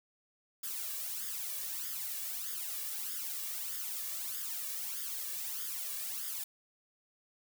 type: noise with flanger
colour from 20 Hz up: blue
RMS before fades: -39 dBFS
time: 0.63-6.44 s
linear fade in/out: 5 ms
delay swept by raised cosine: 0.59 to 1.79 ms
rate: 1.6 Hz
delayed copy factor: +0.75
effects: none